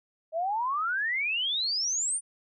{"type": "exponential sweep", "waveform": "sine", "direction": "up", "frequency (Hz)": [622.3, 9397], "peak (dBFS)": -26, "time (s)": [0.32, 2.21], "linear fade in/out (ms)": 50, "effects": []}